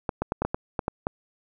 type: clicks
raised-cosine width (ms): 1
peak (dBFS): -11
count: 9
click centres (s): 0.092 / 0.22 / 0.321 / 0.42 / 0.45 / 0.545 / 0.792 / 0.881 / 1.069
effects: none